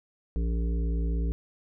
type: harmonic tone with a mistuned harmonic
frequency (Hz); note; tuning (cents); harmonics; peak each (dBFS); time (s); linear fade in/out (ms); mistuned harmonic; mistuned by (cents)
56.9; A#1; -41; 1 / 3 / 5 / 7 / 8; -25 / -35 / -40 / -44 / -45; 0.36-1.32; 0; 1; +23
effects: none